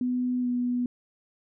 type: tone with pitch glide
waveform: sine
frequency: 249.3 to 245.6 Hz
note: B3 to B3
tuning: +16 to -9 cents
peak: -24 dBFS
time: 0.01-0.86 s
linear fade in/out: 2 ms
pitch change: -25 cents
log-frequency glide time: 0.41-0.47 s
effects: none